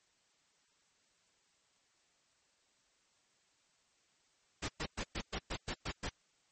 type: noise bursts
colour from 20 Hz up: pink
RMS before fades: -38 dBFS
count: 9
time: 4.62-6.094 s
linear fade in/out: 10 ms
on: 66 ms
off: 110 ms
effects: white hiss -73 dBFS RMS until 6.51 s + MP3 32 kbps